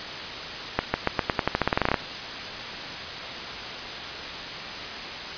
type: accelerating click train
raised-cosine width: 0.5 ms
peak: -5 dBFS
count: 17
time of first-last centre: 0.79-1.942 s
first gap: 150 ms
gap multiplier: 0.89
effects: white hiss -33 dBFS RMS until 5.37 s + resampled to 11025 Hz